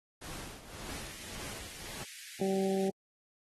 pink noise with tremolo, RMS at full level -43 dBFS, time 0.21-2.04 s, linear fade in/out 10 ms, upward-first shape triangle, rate 1.8 Hz, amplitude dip 75%
pink high-pass noise, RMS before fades -49 dBFS, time 0.89-2.9 s, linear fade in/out 20 ms, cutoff 1700 Hz, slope 48 dB/octave
harmonic tone, 192.6 Hz, G3, 30 cents flat, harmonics 1 / 2 / 3 / 4, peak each -32 / -31 / -38 / -41 dBFS, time 2.41-2.9 s, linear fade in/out 5 ms
effects AAC 32 kbps

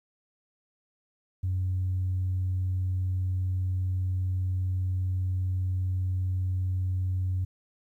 sine tone, 92.5 Hz, F#2, in tune, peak -24 dBFS, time 1.43-7.45 s, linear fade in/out 10 ms, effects tanh soft clip ceiling -22 dBFS + 11-bit

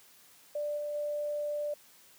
sine tone with level steps, 590 Hz, D5, 8 cents sharp, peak -31 / -33 / -31 dBFS, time 0.55-1.74 s, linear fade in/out 5 ms, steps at 0.77 / 0.94 s, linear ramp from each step 10 ms, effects white hiss -59 dBFS RMS until 2.18 s + high-pass 100 Hz 12 dB/octave

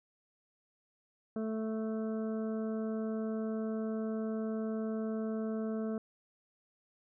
harmonic tone, 220 Hz, A3, in tune, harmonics 1 / 2 / 3 / 5 / 6 / 7, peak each -34 / -39 / -44 / -55 / -53 / -59 dBFS, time 1.36-5.98 s, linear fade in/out 2 ms, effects none

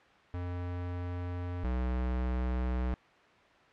square tone pair in turn, 88.8 / 62.41 Hz, F2 / B1, +29 / +19 cents, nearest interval tritone, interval 610 cents, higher first, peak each -35 / -30 dBFS, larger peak second, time 0.34-1.64 / 1.64-2.94 s, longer neither, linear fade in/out 0 ms, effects white hiss -59 dBFS RMS until 3.72 s + low-pass 2000 Hz 12 dB/octave

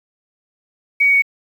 sine tone with pitch steps, 2257 / 2244 / 2231 Hz, C#7 / C#7 / C#7, +31 / +21 / +11 cents, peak -10 dBFS, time 1-1.222 s, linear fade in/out 10 ms, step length 74 ms, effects 7-bit

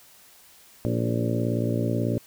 harmonic tone with a mistuned harmonic, 58.27 Hz, A#1, in tune, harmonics 2 / 3 / 4 / 5 / 6 / 7 / 8 / 9 / 10, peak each -26 / -33 / -29 / -31 / -34 / -34 / -38 / -36 / -34 dBFS, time 0.85-2.18 s, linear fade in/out 0 ms, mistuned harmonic 6, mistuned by -33 cents, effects white hiss -53 dBFS RMS until 2.26 s

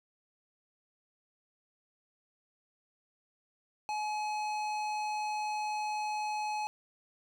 sine tone with hard clipping, 848 Hz, G#5, 36 cents sharp, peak -34 dBFS, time 3.89-6.67 s, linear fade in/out 0 ms, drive 14 dB, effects none

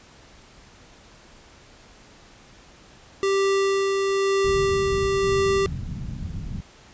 square tone with tremolo, 392 Hz, G4, in tune, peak -19 dBFS, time 3.23-5.66 s, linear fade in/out 0 ms, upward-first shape sine, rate 1 Hz, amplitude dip 25%
white low-pass noise, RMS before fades -31 dBFS, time 4.44-6.61 s, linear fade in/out 10 ms, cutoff 170 Hz, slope 24 dB/octave
effects pink hiss -50 dBFS RMS until 6.93 s + resampled to 16000 Hz

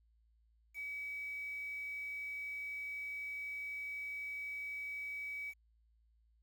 sine tone with quantisation, 2278 Hz, C#7, 47 cents sharp, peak -40 dBFS, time 0.74-5.54 s, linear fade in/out 50 ms, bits 10, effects added 56 Hz sine -68 dBFS peak until 6.42 s

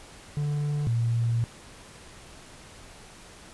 triangle / sine tone pair in turn, 146.83 / 116.54 Hz, D3 / A#2, 0 / 0 cents, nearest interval major third, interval 400 cents, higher first, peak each -23 / -22 dBFS, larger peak second, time 0.37-0.87 / 0.87-1.44 s, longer second, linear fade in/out 0 ms, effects pink hiss -48 dBFS RMS until 3.53 s + resampled to 24000 Hz

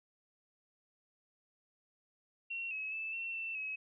sine tone with pitch steps, 2729 / 2569 / 2630 / 2706 / 2677 / 2561 Hz, F7 / E7 / E7 / E7 / E7 / D#7, -41 / -45 / -5 / +45 / +26 / +49 cents, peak -37 dBFS, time 2.5-3.76 s, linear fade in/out 10 ms, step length 210 ms, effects none

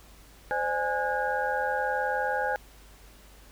sine tone cluster, 517 / 596 / 830 / 1454 / 1631 Hz, C5 / D5 / G#5 / F#6 / G#6, -21 / +25 / -1 / -31 / -32 cents, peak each -31 / -36 / -29 / -34 / -33 dBFS, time 0.51-2.56 s, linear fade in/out 0 ms, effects added 50 Hz sine -52 dBFS peak until 3.51 s + pink hiss -55 dBFS RMS until 3.51 s

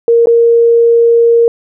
sine tone with dropouts, 466.2 Hz, A#4, in tune, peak -4 dBFS, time 0.08-1.48 s, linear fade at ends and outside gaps 1 ms, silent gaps 0.258-0.271 s, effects none

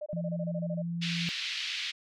sine tone bursts, 602 Hz, D5, 43 cents sharp, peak -34 dBFS, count 11, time 0.01-0.822 s, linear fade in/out 10 ms, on 52 ms, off 24 ms
sine tone, 170 Hz, F3, 46 cents flat, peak -31 dBFS, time 0.13-1.29 s, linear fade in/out 0 ms
pink band-pass noise, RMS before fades -35 dBFS, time 1.01-1.92 s, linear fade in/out 20 ms, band 2300 to 4400 Hz, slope 24 dB/octave
effects none

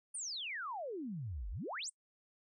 sine exponential two-way sweep, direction down then up, 9710 to 43.65 to 9710 Hz, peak -39 dBFS, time 0.14-1.9 s, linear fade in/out 10 ms, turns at 1.5 s, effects noise-tail reverb RT60 0.1 s tail -25 dB re dry

